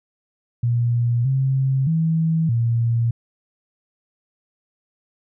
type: tone with pitch steps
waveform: sine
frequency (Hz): 119.2 / 133.6 / 162.1 / 116.7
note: A#2 / C3 / E3 / A#2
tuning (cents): +39 / +36 / -29 / +2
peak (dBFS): -16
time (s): 0.63-3.11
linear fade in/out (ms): 5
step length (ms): 620
effects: none